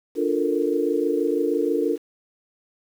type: chord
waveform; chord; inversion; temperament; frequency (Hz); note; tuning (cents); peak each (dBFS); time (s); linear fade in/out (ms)
sine; Bb major seventh; first; equal; 293.7 / 349.2 / 440 / 466.2; D4 / F4 / A4 / Bb4; 0 / 0 / 0 / 0; -25; 0.15-1.98; 50
effects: 8-bit